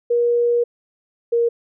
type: tone pair in turn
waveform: sine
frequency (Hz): 476.6 / 469.2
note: A#4 / A#4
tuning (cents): +38 / +11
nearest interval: unison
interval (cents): 27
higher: first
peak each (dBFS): -14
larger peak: neither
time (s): 0.1-0.64 / 1.32-1.49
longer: first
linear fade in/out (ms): 10
effects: none